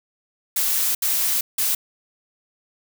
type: noise bursts at uneven times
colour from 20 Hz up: blue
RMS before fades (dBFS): -21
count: 3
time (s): 0.56-0.95 / 1.02-1.41 / 1.58-1.75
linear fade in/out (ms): 5
effects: none